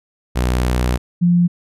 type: tone pair in turn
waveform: sawtooth / sine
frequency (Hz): 61.74 / 174.63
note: B1 / F3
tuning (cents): 0 / 0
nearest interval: octave + tritone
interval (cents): 1800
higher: second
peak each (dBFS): -11 / -10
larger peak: second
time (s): 0.35-0.98 / 1.21-1.48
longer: first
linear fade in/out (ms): 20
effects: resampled to 32000 Hz